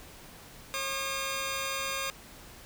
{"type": "tone pair together", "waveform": "10% pulse", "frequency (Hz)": [540.6, 1215], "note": ["C#5", "D#6"], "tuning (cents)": [-44, -42], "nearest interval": "octave + major second", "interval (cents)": 1402, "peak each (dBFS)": -26, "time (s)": [0.74, 2.1], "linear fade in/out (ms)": 0, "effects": ["pink hiss -50 dBFS RMS until 2.65 s"]}